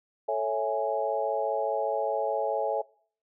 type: chord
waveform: sine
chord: A major seventh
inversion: none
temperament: equal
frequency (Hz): 440 / 554.4 / 659.3 / 830.6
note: A4 / C#5 / E5 / G#5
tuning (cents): 0 / 0 / 0 / 0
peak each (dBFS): -32 / -30 / -30 / -31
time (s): 0.28-2.82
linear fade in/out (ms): 10
effects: noise-tail reverb RT60 0.5 s tail -22 dB re dry